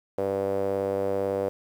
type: tone with band-pass filter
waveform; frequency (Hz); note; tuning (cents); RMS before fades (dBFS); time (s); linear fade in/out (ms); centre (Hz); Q
sawtooth; 98; G2; 0; -27; 0.18-1.49; 0; 520; 4.9
effects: 9-bit